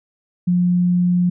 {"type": "tone", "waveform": "sine", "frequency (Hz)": 177.8, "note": "F3", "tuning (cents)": 31, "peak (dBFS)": -13, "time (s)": [0.47, 1.3], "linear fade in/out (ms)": 10, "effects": []}